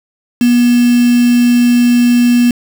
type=tone with quantisation; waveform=sine; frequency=241.8 Hz; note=B3; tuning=36 cents flat; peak=-6 dBFS; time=0.41-2.51 s; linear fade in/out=2 ms; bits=3; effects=none